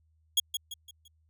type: tone with echo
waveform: sawtooth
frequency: 3322 Hz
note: G#7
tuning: in tune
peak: -18 dBFS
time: 0.37-0.4 s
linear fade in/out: 5 ms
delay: 170 ms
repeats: 4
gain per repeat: -8 dB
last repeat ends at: 1.08 s
effects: added 79 Hz sine -65 dBFS peak until 1.29 s